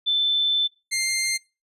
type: tone pair in turn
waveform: sine / 15% pulse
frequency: 3529 / 2102 Hz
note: A7 / C7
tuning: +4 / +7 cents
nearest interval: major sixth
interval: 897 cents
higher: first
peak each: -18 / -16 dBFS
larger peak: second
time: 0.06-0.68 / 0.91-1.38 s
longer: first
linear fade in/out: 20 ms
effects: noise-tail reverb RT60 0.3 s tail -24 dB re dry + resampled to 32000 Hz